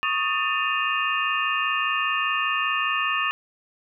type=tone cluster; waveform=sine; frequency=1117 / 1242 / 1788 / 2506 / 2791 Hz; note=C#6 / D#6 / A6 / D#7 / F7; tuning=+13 / -3 / +27 / +12 / -2 cents; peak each=-28 dBFS; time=0.03-3.31 s; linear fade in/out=0 ms; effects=none